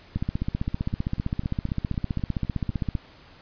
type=two click trains; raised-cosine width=5 ms; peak=-13 / -24 dBFS; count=44 / 12; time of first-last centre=0.16-2.952 / 0.17-2.955 s; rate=15.4 / 3.95 Hz; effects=pink hiss -51 dBFS RMS until 3.41 s + resampled to 11025 Hz